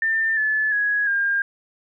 sine tone with pitch steps, 1794 / 1729.9 / 1668.1 / 1608.5 Hz, A6 / A6 / G#6 / G6, +33 / -30 / +7 / +44 cents, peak -18 dBFS, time 0.02-1.42 s, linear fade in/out 2 ms, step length 350 ms, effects none

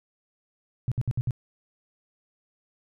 sine tone bursts, 123.47 Hz, B2, in tune, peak -22 dBFS, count 5, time 0.88-1.308 s, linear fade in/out 0 ms, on 36 ms, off 62 ms, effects none

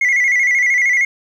sine tone with vibrato, 2064 Hz, C7, 24 cents flat, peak -9 dBFS, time 0.01-1.05 s, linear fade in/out 5 ms, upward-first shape square, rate 13 Hz, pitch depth 71 cents each way, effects tanh soft clip ceiling -10 dBFS + 8-bit

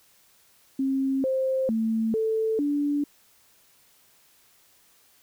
sine tone with pitch steps, 268.6 / 526 / 223.2 / 442 / 289.5 Hz, C4 / C5 / A3 / A4 / D4, +46 / +9 / +25 / +8 / -25 cents, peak -22 dBFS, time 0.79-3.04 s, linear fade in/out 5 ms, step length 450 ms, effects white hiss -60 dBFS RMS until 5.22 s

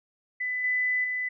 sine tone with level steps, 2000 Hz, B6, 21 cents sharp, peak -27 / -23 / -27 dBFS, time 0.4-1.29 s, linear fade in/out 10 ms, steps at 0.64 / 1.04 s, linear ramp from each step 2 ms, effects none

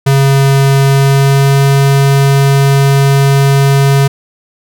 square tone with pitch glide, 137.2 to 138.31 Hz, C#3 to C#3, -17 to -4 cents, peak -6 dBFS, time 0.06-4.08 s, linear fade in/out 10 ms, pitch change +13 cents, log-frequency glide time 0.86-1.6 s, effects none

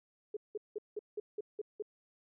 sine tone bursts, 420 Hz, G#4, 19 cents sharp, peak -35 dBFS, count 8, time 0.34-1.824 s, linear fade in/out 5 ms, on 28 ms, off 180 ms, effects none

